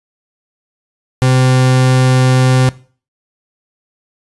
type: tone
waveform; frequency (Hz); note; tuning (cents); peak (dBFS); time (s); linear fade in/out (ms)
40% pulse; 128.8; C3; -27; -7; 1.22-2.69; 0
effects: noise-tail reverb RT60 0.4 s tail -19 dB re dry + resampled to 24000 Hz